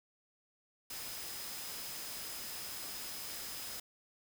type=tone in noise; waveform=sine; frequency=5060 Hz; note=D#8; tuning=28 cents sharp; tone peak=-50 dBFS; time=0.9-3.8 s; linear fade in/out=5 ms; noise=white; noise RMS=-44 dBFS; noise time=0.9-3.8 s; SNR=-9 dB; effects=none